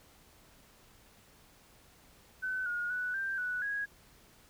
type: tone with pitch steps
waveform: sine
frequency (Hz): 1515 / 1435 / 1482 / 1576 / 1479 / 1653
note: F#6 / F6 / F#6 / G6 / F#6 / G#6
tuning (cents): +40 / +47 / +2 / +9 / -1 / -9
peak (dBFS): -32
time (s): 2.42-3.86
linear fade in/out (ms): 20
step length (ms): 240
effects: pink hiss -61 dBFS RMS until 4.49 s